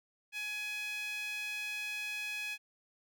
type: tone with high-pass filter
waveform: sawtooth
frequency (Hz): 840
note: G#5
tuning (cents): +19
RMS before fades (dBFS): -39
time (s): 0.32-2.58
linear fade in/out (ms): 50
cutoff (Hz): 2300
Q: 6
effects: none